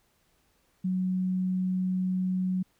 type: tone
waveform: sine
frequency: 185 Hz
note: F#3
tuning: in tune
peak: -25 dBFS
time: 0.84-2.63 s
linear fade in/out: 10 ms
effects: pink hiss -69 dBFS RMS until 2.79 s